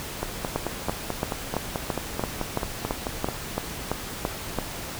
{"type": "two click trains", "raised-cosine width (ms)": 1, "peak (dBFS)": [-12, -10], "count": [15, 13], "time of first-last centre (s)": [[0.23, 3.287], [0.56, 4.587]], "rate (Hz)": [4.58, 2.98], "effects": ["pink hiss -35 dBFS RMS until 4.99 s"]}